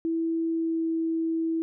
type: tone with pitch glide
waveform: sine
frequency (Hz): 328.5 to 326.4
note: E4 to E4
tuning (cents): -6 to -17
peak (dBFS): -24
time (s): 0.05-1.62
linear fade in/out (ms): 0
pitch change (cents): -11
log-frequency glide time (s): 0.49-0.87
effects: none